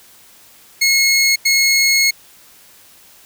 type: tone bursts at uneven times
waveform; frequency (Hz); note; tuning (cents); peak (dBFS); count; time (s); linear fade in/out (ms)
20% pulse; 2172; C#7; -36; -6; 2; 0.81-1.36 / 1.45-2.11; 10
effects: white hiss -46 dBFS RMS until 3.25 s